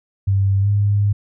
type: tone with pitch glide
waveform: sine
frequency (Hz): 98 to 102.04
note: G2 to G#2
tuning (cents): 0 to -30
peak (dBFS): -13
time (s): 0.27-1.13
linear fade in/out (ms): 10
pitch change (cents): +70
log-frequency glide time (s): 0.61-0.68
effects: none